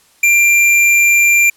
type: tone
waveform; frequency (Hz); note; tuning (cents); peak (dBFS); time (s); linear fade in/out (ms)
square; 2376; D7; +20; -8; 0.23-1.5; 5
effects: white hiss -51 dBFS RMS until 1.56 s + low-pass 12000 Hz 12 dB/octave